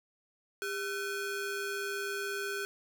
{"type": "ring-modulated tone", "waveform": "35% pulse", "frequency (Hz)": 958, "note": "A#5", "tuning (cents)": 47, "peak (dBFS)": -29, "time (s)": [0.62, 2.65], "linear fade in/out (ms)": 0, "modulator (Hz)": 557, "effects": []}